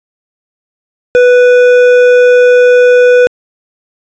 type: tone with hard clipping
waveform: triangle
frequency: 493.9 Hz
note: B4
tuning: in tune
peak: -4 dBFS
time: 1.15-3.27 s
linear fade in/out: 0 ms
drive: 13 dB
effects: resampled to 16000 Hz